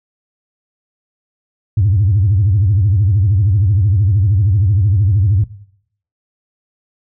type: tone with vibrato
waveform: sine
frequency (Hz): 98.9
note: G2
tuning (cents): +16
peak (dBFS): -8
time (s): 1.77-5.44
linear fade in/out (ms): 5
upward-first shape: sine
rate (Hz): 13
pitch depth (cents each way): 200
effects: noise-tail reverb RT60 0.7 s tail -19 dB re dry + tanh soft clip ceiling -5 dBFS

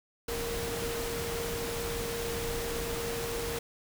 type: tone in noise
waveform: sine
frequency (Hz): 466.2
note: A#4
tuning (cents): 0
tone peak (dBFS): -35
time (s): 0.28-3.59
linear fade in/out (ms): 5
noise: pink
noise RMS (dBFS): -36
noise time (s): 0.28-3.59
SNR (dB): -2
effects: none

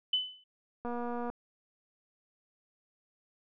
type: tone with exponential decay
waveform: sine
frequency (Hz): 3014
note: F#7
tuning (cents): +31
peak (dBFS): -23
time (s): 0.13-0.44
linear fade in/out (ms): 5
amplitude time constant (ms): 67
type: click train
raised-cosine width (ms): 1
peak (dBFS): -25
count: 109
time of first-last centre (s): 0.85-1.3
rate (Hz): 240
effects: none

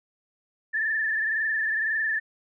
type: tone with frequency modulation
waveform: sine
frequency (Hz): 1760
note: A6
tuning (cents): 0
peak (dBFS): -23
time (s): 0.73-2.2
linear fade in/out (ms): 20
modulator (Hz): 21.9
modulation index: 2.6
effects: none

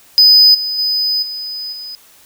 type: tone with level steps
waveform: triangle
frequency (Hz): 5000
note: D#8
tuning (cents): +8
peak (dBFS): -3 / -16 / -12 / -21 / -25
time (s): 0.18-1.95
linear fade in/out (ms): 0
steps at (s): 0.54 / 0.78 / 1.22 / 1.72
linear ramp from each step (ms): 10
effects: white hiss -46 dBFS RMS until 2.25 s

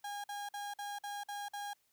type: tone bursts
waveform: 35% pulse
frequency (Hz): 816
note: G#5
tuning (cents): -31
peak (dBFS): -38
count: 7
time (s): 0.04-1.734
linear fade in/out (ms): 5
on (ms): 200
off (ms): 49
effects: white hiss -75 dBFS RMS until 1.92 s

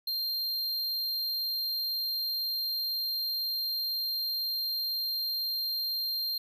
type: tone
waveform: square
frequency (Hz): 4186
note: C8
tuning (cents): 0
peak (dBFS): -30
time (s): 0.07-6.38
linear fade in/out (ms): 5
effects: none

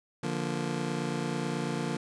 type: chord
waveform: 25% pulse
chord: Bb major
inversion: first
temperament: just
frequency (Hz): 145.68 / 174.81 / 233.1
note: D3 / F3 / Bb3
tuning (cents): -14 / +2 / 0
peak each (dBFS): -31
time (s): 0.23-1.97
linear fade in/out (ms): 5
effects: resampled to 22050 Hz

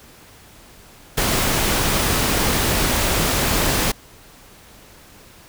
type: noise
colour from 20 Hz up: pink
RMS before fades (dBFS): -19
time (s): 1.17-3.92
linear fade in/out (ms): 10
effects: pink hiss -46 dBFS RMS until 5.48 s

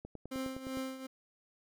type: click train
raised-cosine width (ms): 2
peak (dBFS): -31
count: 8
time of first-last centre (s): 0.05-0.772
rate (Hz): 9.7
type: tone with tremolo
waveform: 30% pulse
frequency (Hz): 263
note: C4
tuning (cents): +9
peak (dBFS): -32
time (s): 0.31-1.07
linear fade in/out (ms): 10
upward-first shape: triangle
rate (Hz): 2.6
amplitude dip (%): 75
effects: none

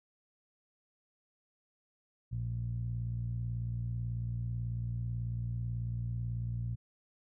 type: tone with low-pass filter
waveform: 15% pulse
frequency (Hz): 58.2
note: A#1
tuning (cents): -2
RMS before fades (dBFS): -36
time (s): 2.31-6.76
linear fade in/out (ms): 20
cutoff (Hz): 120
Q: 3.4
effects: none

